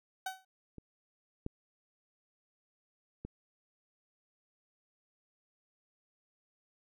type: tone with exponential decay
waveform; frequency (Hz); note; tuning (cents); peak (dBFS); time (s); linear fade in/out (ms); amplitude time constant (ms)
30% pulse; 757; F#5; +39; -30; 0.26-0.45; 5; 41
type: clicks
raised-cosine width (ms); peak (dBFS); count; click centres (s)
3; -34 / -24 / -28; 3; 0.783 / 1.464 / 3.25
effects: none